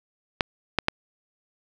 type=clicks; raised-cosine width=0.3 ms; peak=-4 dBFS; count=3; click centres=0.408 / 0.787 / 0.884 s; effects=none